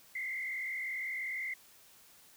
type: tone with frequency modulation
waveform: sine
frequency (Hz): 2080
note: C7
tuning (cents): -11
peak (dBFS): -35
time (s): 0.15-1.54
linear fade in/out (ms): 5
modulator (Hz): 42.9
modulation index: 1.9
effects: white hiss -60 dBFS RMS until 2.36 s